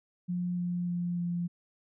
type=tone with pitch steps; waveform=sine; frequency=177.6 / 176.27 / 174.95 / 173.64 Hz; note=F3 / F3 / F3 / F3; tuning=+29 / +16 / +3 / -10 cents; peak=-29 dBFS; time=0.28-1.48 s; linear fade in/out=20 ms; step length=300 ms; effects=none